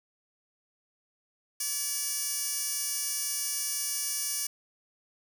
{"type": "tone with high-pass filter", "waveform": "15% pulse", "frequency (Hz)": 574, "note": "D5", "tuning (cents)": -40, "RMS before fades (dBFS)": -32, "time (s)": [1.6, 4.47], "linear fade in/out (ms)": 5, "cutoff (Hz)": 6800, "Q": 1.1, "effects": []}